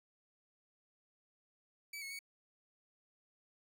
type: tone with pitch steps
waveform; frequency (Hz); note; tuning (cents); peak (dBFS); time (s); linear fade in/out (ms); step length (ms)
sawtooth; 2294 / 2189 / 2232; D7 / C#7 / C#7; -41 / -22 / +11; -40; 1.93-2.191; 5; 87
effects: none

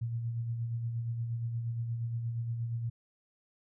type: tone with tremolo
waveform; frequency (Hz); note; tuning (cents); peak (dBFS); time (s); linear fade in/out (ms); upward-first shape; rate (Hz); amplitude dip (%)
sine; 116.54; A#2; 0; -30; 0.01-2.9; 10; sine; 8.5; 40
effects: none

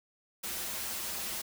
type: noise with comb filter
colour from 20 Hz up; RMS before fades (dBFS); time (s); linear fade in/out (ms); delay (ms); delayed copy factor
white; -37; 0.43-1.42; 10; 7; -1
effects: none

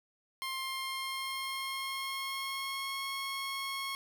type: tone with pitch glide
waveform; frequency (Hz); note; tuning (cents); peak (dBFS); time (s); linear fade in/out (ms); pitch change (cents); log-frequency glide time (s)
15% pulse; 1059 to 1090.7; C6 to C#6; +21 to -28; -29; 0.42-3.95; 0; +51; 0.62-3.06
effects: none

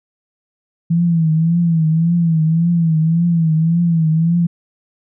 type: tone with vibrato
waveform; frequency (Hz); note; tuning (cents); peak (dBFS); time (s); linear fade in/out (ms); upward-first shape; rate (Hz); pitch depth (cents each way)
sine; 164.8; E3; 0; -11; 0.9-4.47; 10; triangle; 1.8; 94
effects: none

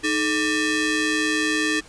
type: ring-modulated tone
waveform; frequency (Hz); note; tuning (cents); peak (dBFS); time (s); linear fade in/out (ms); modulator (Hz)
sawtooth; 740; F#5; 0; -13; 0.03-1.81; 20; 1050
effects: pink hiss -47 dBFS RMS until 1.88 s + resampled to 22050 Hz

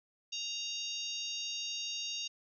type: harmonic tone with a mistuned harmonic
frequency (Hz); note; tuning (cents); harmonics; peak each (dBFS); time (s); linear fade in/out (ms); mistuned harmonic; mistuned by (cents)
932.3; A#5; 0; 3 / 4 / 5 / 6 / 7; -41 / -41 / -44 / -45 / -45; 0.32-2.28; 10; 7; -15
effects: none

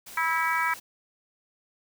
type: noise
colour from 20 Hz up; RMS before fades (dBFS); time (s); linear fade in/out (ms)
white; -44; 0.06-0.8; 10
type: harmonic tone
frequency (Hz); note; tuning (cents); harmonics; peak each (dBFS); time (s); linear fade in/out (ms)
326; E4; -19; 3 / 4 / 5 / 6 / 7; -28 / -29 / -30 / -31 / -31; 0.17-0.74; 5
effects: none

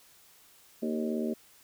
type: harmonic tone with a mistuned harmonic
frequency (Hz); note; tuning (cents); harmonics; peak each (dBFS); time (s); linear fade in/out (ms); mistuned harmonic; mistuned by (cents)
77.4; D#2; -9; 3 / 4 / 5 / 6 / 7 / 8; -31 / -38 / -35 / -44 / -41 / -40; 0.82-1.34; 10; 6; -41
effects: white hiss -59 dBFS RMS until 1.63 s

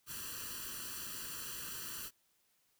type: noise with comb filter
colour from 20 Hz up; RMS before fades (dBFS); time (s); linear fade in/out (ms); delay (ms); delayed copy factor
white; -44; 0.06-2.11; 50; 0.68; +1
effects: white hiss -75 dBFS RMS until 2.79 s

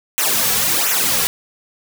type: noise with flanger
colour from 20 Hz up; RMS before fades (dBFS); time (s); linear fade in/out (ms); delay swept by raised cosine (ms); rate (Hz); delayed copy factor
white; -17; 0.18-1.27; 0; 0.21 to 3.31; 1.4; -0.9
effects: none

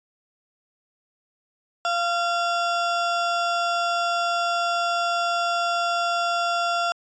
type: ring-modulated tone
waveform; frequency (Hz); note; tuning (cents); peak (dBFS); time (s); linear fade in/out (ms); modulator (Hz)
square; 1034; C6; -21; -19; 1.85-6.92; 0; 343
effects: resampled to 16000 Hz

